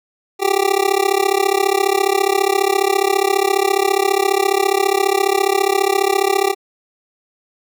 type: tone with amplitude modulation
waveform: 25% pulse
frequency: 392 Hz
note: G4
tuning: in tune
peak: -6 dBFS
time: 0.39-6.55 s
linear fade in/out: 50 ms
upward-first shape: sine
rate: 34.7 Hz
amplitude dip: 95%
effects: none